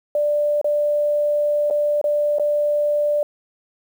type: tone with dropouts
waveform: sine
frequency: 590 Hz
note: D5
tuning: 8 cents sharp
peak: -16 dBFS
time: 0.15-3.23 s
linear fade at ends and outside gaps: 2 ms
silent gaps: 0.614-0.644 / 1.701-1.708 / 2.014-2.041 / 2.385-2.396 s
effects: 8-bit